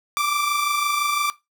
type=tone pair together; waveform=sawtooth; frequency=1167 / 1192.9 Hz; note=D6 / D6; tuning=-11 / +27 cents; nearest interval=unison; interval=38 cents; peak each=-18 / -22 dBFS; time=0.17-1.3 s; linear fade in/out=0 ms; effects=noise-tail reverb RT60 0.2 s tail -17 dB re dry